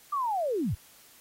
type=linear sweep; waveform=sine; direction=down; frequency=1200 to 61.74 Hz; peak=-26 dBFS; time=0.12-0.75 s; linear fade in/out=10 ms; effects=white hiss -56 dBFS RMS until 1.2 s + AAC 48 kbps